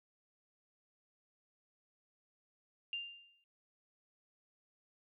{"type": "tone with exponential decay", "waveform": "sine", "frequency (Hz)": 2794, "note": "F7", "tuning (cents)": 0, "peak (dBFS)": -35, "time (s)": [2.93, 3.44], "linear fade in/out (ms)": 1, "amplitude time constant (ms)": 110, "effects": []}